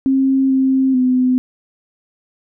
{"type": "tone with pitch steps", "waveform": "sine", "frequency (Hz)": [267.5, 264.7, 253.9], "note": ["C4", "C4", "B3"], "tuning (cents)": [38, 20, 48], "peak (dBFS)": -11, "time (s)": [0.06, 1.38], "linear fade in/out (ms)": 0, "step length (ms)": 440, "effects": []}